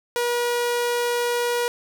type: tone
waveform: sawtooth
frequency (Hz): 480.9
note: B4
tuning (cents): -46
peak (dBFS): -17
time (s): 0.16-1.68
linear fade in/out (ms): 0
effects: none